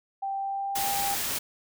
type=tone with pitch glide; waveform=sine; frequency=784 to 799.1 Hz; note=G5 to G5; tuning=0 to +33 cents; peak=-28 dBFS; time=0.22-1.15 s; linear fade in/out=10 ms; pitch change=+33 cents; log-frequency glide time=0.37-1.02 s
type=noise; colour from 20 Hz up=white; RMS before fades=-30 dBFS; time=0.75-1.39 s; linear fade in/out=10 ms
effects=none